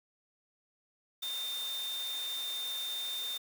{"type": "tone in noise", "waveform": "sine", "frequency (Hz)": 3620, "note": "A7", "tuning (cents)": 48, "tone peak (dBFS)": -35, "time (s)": [1.22, 3.38], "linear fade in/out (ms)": 10, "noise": "white", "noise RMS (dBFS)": -44, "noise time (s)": [1.22, 3.38], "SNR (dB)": 6, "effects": ["high-pass 400 Hz 12 dB/octave"]}